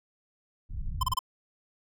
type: low-pass noise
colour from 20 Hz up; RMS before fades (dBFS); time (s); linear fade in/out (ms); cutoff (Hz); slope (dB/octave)
pink; -34; 0.69-1.15; 10; 120; 24
type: tone bursts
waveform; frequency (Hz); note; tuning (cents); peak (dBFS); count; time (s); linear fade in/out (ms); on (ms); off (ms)
square; 1032; C6; -24; -25; 4; 1.01-1.191; 5; 22; 31
effects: none

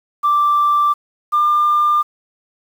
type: tone pair in turn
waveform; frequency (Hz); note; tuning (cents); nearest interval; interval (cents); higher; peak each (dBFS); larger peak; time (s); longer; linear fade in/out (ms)
sine; 1174.7 / 1198; D6 / D6; 0 / +34; unison; 34; second; -10; neither; 0.23-0.94 / 1.32-2.03; neither; 20
effects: tanh soft clip ceiling -8 dBFS + 7-bit

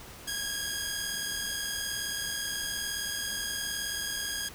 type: tone pair together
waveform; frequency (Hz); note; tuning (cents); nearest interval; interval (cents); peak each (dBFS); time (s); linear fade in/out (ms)
10% pulse; 1622.3 / 1661.2; G#6 / G#6; -41 / 0; unison; 41; -26; 0.27-4.49; 10
effects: pink hiss -47 dBFS RMS until 4.54 s

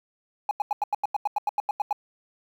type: tone bursts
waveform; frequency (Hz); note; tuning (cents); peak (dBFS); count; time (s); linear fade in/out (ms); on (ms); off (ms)
triangle; 830; G#5; -1; -18; 14; 0.49-1.928; 2; 21; 88
effects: tanh soft clip ceiling -16 dBFS + 9-bit

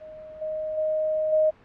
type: tone with level steps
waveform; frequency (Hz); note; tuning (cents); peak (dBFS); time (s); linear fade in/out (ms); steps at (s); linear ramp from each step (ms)
sine; 622.3; D#5; 0; -39 / -27 / -22 / -17; 0-1.51; 20; 0.41 / 0.77 / 1.32; 10
effects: pink hiss -54 dBFS RMS until 1.64 s + low-pass 2000 Hz 12 dB/octave

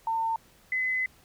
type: tone pair in turn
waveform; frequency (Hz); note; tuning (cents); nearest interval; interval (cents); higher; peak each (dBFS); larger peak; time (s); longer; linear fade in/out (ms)
sine; 903 / 2027; A5 / B6; +45 / +45; octave + major second; 1400; second; -25; neither; 0.07-0.36 / 0.72-1.06; second; 2
effects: pink hiss -59 dBFS RMS until 1.24 s

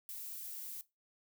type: noise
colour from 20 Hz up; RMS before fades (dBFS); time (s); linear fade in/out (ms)
violet; -45; 0.09-0.81; 0
effects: noise-tail reverb RT60 0.2 s tail -17 dB re dry

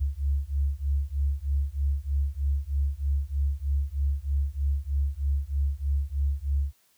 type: beating tone pair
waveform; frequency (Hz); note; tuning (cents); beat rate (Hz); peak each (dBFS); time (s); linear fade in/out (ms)
sine; 68.6 / 71.8; C#2 / D2; -17 / -39; 3.2; -27; 0-6.73; 20
effects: white hiss -65 dBFS RMS until 6.97 s

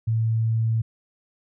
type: tone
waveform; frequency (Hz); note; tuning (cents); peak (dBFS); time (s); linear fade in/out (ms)
sine; 112.6; A2; +40; -19; 0.07-0.82; 10
effects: none

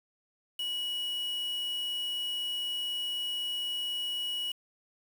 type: tone with quantisation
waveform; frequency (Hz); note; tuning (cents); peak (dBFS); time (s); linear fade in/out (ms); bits
triangle; 2919; F#7; -24; -30; 0.59-4.52; 5; 7
effects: none

